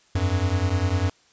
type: beating tone pair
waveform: square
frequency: 87.3 / 97.3 Hz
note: F2 / G2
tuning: 0 / -12 cents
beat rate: 10 Hz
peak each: -24 dBFS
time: 0.15-1.1 s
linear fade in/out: 5 ms
effects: white hiss -59 dBFS RMS until 1.32 s + resampled to 16000 Hz